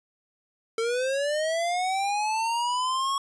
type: linear sweep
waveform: square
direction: up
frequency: 445.8 to 1108.7 Hz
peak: -25 dBFS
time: 0.78-3.18 s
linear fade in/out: 2 ms
effects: resampled to 22050 Hz